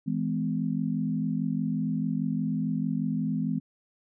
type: tone cluster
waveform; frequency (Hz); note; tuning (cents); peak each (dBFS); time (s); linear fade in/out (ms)
sine; 162.8 / 209.1 / 254; E3 / G#3 / B3; -21 / +12 / +49; -30; 0.06-3.6; 20
effects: none